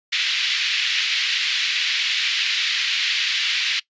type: band-pass noise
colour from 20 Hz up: white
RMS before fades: -22 dBFS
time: 0.12-3.8 s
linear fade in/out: 10 ms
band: 2000 to 4000 Hz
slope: 24 dB/octave
effects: noise-tail reverb RT60 0.1 s tail -20 dB re dry + resampled to 16000 Hz